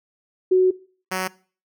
sine / 5% pulse tone pair in turn, 370.8 / 186.47 Hz, F#4 / F#3, +4 / +14 cents, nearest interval octave, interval 1190 cents, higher first, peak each -12 dBFS, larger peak neither, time 0.51-0.71 / 1.11-1.28 s, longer first, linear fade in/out 10 ms, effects noise-tail reverb RT60 0.4 s tail -20 dB re dry

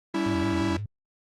45% pulse chord, C# diminished, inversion second, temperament equal with one note detuned, 196 / 283.8 / 329.6 Hz, G3 / C#4 / E4, 0 / +41 / 0 cents, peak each -31 / -31 / -26 dBFS, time 0.14-0.77 s, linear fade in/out 5 ms
sine tone with vibrato, 94.8 Hz, F#2, 43 cents sharp, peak -30 dBFS, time 0.26-0.86 s, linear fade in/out 5 ms, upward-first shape square, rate 5.7 Hz, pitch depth 160 cents each way
effects low-pass 6000 Hz 12 dB/octave + Opus 32 kbps

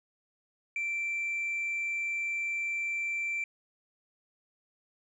sine tone, 2345 Hz, D7, 3 cents flat, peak -28 dBFS, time 0.76-3.44 s, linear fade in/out 2 ms, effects tanh soft clip ceiling -28 dBFS

